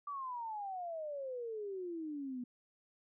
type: exponential sweep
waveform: sine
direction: down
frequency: 1174.7 to 241.4 Hz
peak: -39 dBFS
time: 0.07-2.44 s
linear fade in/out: 5 ms
effects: none